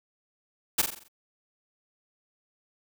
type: noise with echo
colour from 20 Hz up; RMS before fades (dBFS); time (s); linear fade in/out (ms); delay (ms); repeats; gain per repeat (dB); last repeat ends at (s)
white; -22; 0.78-0.82; 10; 44; 6; -6; 1.084
effects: none